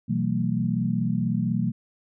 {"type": "tone cluster", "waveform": "sine", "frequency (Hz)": [124.6, 165.5, 189.9, 226.1], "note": ["B2", "E3", "F#3", "A3"], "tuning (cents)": [16, 7, 45, 47], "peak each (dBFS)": [-28, -28, -27, -27], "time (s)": [0.08, 1.72], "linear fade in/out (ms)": 20, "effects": []}